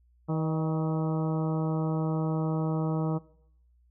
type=harmonic tone with a mistuned harmonic; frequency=159 Hz; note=D#3; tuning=38 cents sharp; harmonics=1 / 2 / 3 / 4 / 5 / 6 / 7 / 8; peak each=-27 / -33 / -37 / -39 / -41 / -43 / -44 / -45 dBFS; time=0.28-3.19 s; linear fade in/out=20 ms; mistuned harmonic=4; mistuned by=-37 cents; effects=noise-tail reverb RT60 0.7 s tail -20 dB re dry + added 60 Hz sine -60 dBFS peak until 3.9 s